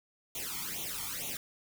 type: noise with flanger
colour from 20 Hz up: white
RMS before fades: -38 dBFS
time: 0.35-1.37 s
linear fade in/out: 2 ms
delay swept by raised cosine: 0.3 to 0.93 ms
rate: 2.2 Hz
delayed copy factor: +0.9
effects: none